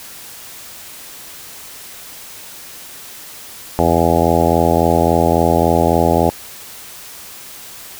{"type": "harmonic tone", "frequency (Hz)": 83.6, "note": "E2", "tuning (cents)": 25, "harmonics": [1, 2, 3, 4, 5, 6, 7, 8, 9, 10], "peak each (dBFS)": [-20, -20, -20, -20, -20, -20, -20, -20, -20, -20], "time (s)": [3.79, 6.3], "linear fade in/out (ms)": 0, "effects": ["white hiss -35 dBFS RMS until 7.99 s"]}